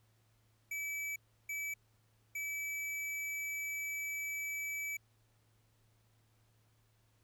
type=tone bursts at uneven times; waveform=square; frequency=2300 Hz; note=D7; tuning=37 cents flat; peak=-38 dBFS; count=3; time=0.71-1.16 / 1.49-1.74 / 2.35-4.97 s; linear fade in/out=5 ms; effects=added 110 Hz sine -70 dBFS peak until 7.23 s + pink hiss -75 dBFS RMS until 7.23 s